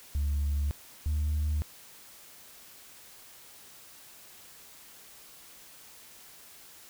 sine tone pair in turn, 71.9 / 75.44 Hz, D2 / D2, -36 / +47 cents, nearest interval minor second, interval 83 cents, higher second, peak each -24 dBFS, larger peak neither, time 0.15-0.71 / 1.06-1.62 s, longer neither, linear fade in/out 0 ms, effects tanh soft clip ceiling -24 dBFS + white hiss -52 dBFS RMS until 6.89 s

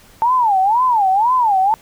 sine tone with vibrato, 879 Hz, A5, 2 cents flat, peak -11 dBFS, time 0.22-1.74 s, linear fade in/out 0 ms, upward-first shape sine, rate 2 Hz, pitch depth 270 cents each way, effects pink hiss -47 dBFS RMS until 1.81 s

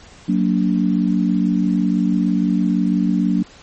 sine chord, Gb augmented, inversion none, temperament just, 185 / 231.2 / 289.1 Hz, Gb3 / Bb3 / D4, 0 / -14 / -27 cents, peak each -17 / -19 / -20 dBFS, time 0.28-3.43 s, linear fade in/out 10 ms, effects pink hiss -44 dBFS RMS until 3.62 s + MP3 32 kbps

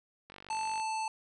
click train, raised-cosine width 0.3 ms, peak -32 dBFS, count 25, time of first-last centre 0.3-0.799 s, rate 48.1 Hz
harmonic tone, 880 Hz, A5, in tune, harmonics 1 / 3 / 5 / 7 / 9 / 10, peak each -32 / -42 / -46 / -49 / -51 / -52 dBFS, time 0.5-1.08 s, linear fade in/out 2 ms
effects none

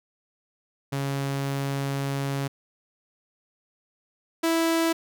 sawtooth tone pair in turn, 138.4 / 329.2 Hz, C#3 / E4, -2 / -2 cents, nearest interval octave + minor third, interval 1500 cents, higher second, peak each -22 / -17 dBFS, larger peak second, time 0.92-2.48 / 4.43-4.93 s, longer first, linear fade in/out 10 ms, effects none

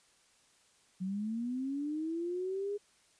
sine linear sweep, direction up, 181.5 to 414.2 Hz, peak -33 dBFS, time 1-2.78 s, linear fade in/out 20 ms, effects white hiss -67 dBFS RMS until 3.19 s + resampled to 22050 Hz

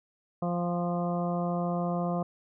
harmonic tone with a mistuned harmonic, 174.61 Hz, F3, in tune, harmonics 1 / 2 / 3 / 4 / 5 / 6 / 7, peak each -29 / -38 / -35 / -34 / -47 / -40 / -43 dBFS, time 0.42-2.23 s, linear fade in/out 5 ms, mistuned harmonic 5, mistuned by -42 cents, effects none

